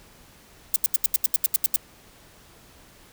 violet noise bursts, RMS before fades -19 dBFS, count 11, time 0.74-1.761 s, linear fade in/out 2 ms, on 21 ms, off 79 ms, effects pink hiss -52 dBFS RMS until 3.12 s

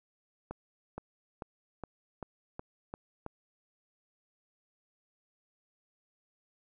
accelerating click train, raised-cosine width 1 ms, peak -25 dBFS, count 8, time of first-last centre 0.51-3.264 s, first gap 470 ms, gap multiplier 0.94, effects none

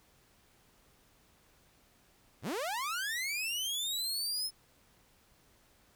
sawtooth linear sweep, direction up, 76.4 to 5250 Hz, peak -30 dBFS, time 2.42-4.51 s, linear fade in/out 50 ms, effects pink hiss -66 dBFS RMS until 5.95 s

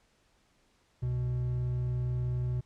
triangle tone pair together, 65.1 / 123.64 Hz, C2 / B2, -8 / +2 cents, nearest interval major seventh, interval 1110 cents, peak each -36 / -27 dBFS, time 1.02-2.61 s, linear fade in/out 10 ms, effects pink hiss -69 dBFS RMS until 2.65 s + low-pass 8000 Hz 12 dB/octave

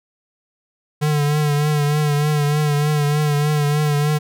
square tone with vibrato, 148.3 Hz, D3, 17 cents sharp, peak -16 dBFS, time 1.01-4.19 s, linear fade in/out 20 ms, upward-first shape triangle, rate 3.3 Hz, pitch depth 49 cents each way, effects none

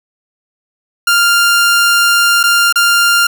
sawtooth tone with dropouts, 1396.9 Hz, F6, in tune, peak -4 dBFS, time 1.07-3.27 s, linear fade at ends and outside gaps 5 ms, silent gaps 2.431-2.437 / 2.726-2.757 s, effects none

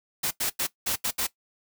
white noise bursts at uneven times, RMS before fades -27 dBFS, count 6, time 0.23-0.31 / 0.4-0.5 / 0.59-0.67 / 0.86-0.96 / 1.04-1.11 / 1.18-1.27 s, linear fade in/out 10 ms, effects noise-tail reverb RT60 0.1 s tail -17 dB re dry

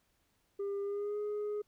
sine tone with pitch glide, 400 to 417.2 Hz, G4 to G#4, +35 to +8 cents, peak -31 dBFS, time 0.59-1.62 s, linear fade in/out 10 ms, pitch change +73 cents, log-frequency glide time 0.82-1.18 s, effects tanh soft clip ceiling -33 dBFS + pink hiss -75 dBFS RMS until 1.67 s

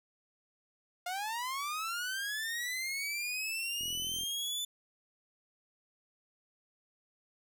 sawtooth linear sweep, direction up, 698.5 to 3520 Hz, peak -31 dBFS, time 1.06-4.65 s, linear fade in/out 5 ms
click train, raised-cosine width 3 ms, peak -39 dBFS, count 19, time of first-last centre 3.81-4.235 s, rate 42.4 Hz
effects none

